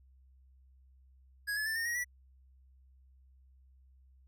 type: tone with pitch steps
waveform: square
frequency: 1661.2 / 1715.8 / 1772.2 / 1830.5 / 1890.7 / 1952.8 Hz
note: G#6 / A6 / A6 / A#6 / A#6 / B6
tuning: 0 / -44 / +12 / -32 / +24 / -20 cents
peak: -33 dBFS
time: 1.47-2.046 s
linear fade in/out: 20 ms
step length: 96 ms
effects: added 65 Hz sine -59 dBFS peak until 4.27 s